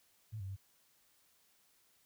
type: tone with pitch steps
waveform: sine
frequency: 109 / 96 / 97.1 Hz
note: A2 / G2 / G2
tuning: -16 / -36 / -16 cents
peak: -40 dBFS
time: 0.32-0.566 s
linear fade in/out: 20 ms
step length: 82 ms
effects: white hiss -71 dBFS RMS until 2.05 s